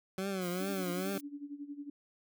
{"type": "tone with vibrato", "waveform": "20% pulse", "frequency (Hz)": 186.4, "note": "F#3", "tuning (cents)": 13, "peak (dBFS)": -29, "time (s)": [0.18, 1.18], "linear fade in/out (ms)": 2, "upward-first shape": "triangle", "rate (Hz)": 2.4, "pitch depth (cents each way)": 120}
{"type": "noise", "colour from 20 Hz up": "blue", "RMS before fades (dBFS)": -48, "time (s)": [0.41, 1.21], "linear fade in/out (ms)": 10}
{"type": "tone with tremolo", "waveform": "sine", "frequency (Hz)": 287.4, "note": "D4", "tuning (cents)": -37, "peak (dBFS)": -38, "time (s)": [0.6, 1.9], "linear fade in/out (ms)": 5, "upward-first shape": "sine", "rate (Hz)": 11, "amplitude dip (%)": 80}
{"effects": []}